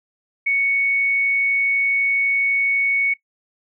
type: tone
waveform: sine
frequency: 2222 Hz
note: C#7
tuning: 4 cents sharp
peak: -16 dBFS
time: 0.46-3.14 s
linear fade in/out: 10 ms
effects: noise-tail reverb RT60 0.1 s tail -19 dB re dry